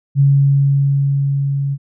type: tone with level ramp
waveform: sine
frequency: 139.4 Hz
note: C#3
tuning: 10 cents sharp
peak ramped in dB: -7 to -16 dBFS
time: 0.15-1.78 s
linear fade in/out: 50 ms
effects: none